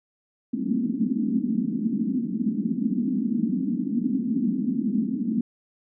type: band-pass noise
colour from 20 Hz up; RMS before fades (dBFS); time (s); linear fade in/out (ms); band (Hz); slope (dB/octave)
white; -25; 0.53-5.41; 5; 200 to 260; 48
effects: none